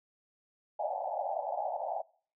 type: band-pass noise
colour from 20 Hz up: white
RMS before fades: -35 dBFS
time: 0.79-2.02 s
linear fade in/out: 10 ms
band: 570 to 850 Hz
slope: 96 dB/octave
effects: noise-tail reverb RT60 0.5 s tail -24 dB re dry